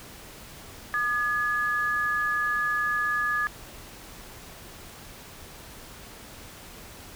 sine tone pair together, 1216.6 / 1696 Hz, D#6 / G#6, -39 / +36 cents, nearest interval tritone, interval 575 cents, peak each -28 / -25 dBFS, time 0.94-3.47 s, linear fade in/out 0 ms, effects pink hiss -45 dBFS RMS until 7.15 s

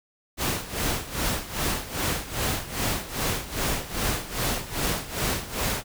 pink noise with tremolo, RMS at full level -25 dBFS, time 0.37-5.84 s, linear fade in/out 50 ms, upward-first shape sine, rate 2.5 Hz, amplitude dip 80%, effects none

